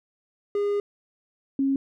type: tone pair in turn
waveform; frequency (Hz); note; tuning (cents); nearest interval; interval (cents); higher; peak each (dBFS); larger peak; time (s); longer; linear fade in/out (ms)
triangle / sine; 408 / 272.3; G#4 / C#4; -31 / -31; perfect fifth; 700; first; -20; neither; 0.55-0.8 / 1.59-1.76; first; 2
effects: none